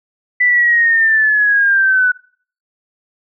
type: linear sweep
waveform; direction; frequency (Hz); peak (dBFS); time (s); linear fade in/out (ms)
sine; down; 1990 to 1480; -9; 0.4-2.12; 10
effects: noise-tail reverb RT60 0.5 s tail -24 dB re dry